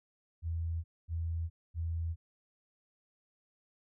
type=tone bursts; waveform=sine; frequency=82.9 Hz; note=E2; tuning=10 cents sharp; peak=-32 dBFS; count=3; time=0.42-2.16 s; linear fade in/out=50 ms; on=420 ms; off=240 ms; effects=none